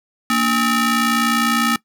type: ring-modulated tone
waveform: sawtooth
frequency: 523.3 Hz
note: C5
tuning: in tune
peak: -8 dBFS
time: 0.3-1.76 s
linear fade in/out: 2 ms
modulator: 755 Hz
effects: noise-tail reverb RT60 0.1 s tail -20 dB re dry